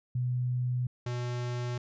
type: tone pair in turn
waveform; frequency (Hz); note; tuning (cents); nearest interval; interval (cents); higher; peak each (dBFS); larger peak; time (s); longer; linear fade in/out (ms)
sine / square; 124.6 / 122.18; B2 / B2; +16 / -18; unison; 34; first; -27 / -32; first; 0.15-0.87 / 1.06-1.78; neither; 5
effects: resampled to 16000 Hz